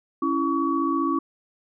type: tone cluster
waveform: sine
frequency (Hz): 276.8 / 331.9 / 1130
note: C#4 / E4 / C#6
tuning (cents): -2 / +12 / +33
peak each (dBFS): -25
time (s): 0.22-1.19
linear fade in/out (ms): 5
effects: none